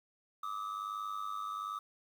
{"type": "ring-modulated tone", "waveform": "triangle", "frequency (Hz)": 1225, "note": "D#6", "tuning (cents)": -27, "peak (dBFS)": -32, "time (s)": [0.43, 1.79], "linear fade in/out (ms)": 5, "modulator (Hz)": 50.6, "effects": ["10-bit"]}